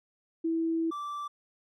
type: tone pair in turn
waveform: sine / triangle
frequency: 327.8 / 1168.1 Hz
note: E4 / D6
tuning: -10 / -10 cents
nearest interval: octave + minor seventh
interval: 2200 cents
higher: second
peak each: -26 / -32 dBFS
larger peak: first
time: 0.44-0.91 / 0.91-1.28 s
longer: first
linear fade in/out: 10 ms
effects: none